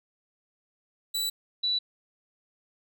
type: tone pair in turn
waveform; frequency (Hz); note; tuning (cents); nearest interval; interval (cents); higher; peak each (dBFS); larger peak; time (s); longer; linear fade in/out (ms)
sawtooth / sine; 3950 / 3950; B7 / B7; 0 / 0; unison; 0; neither; -24; neither; 1.14-1.3 / 1.63-1.79; neither; 10
effects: none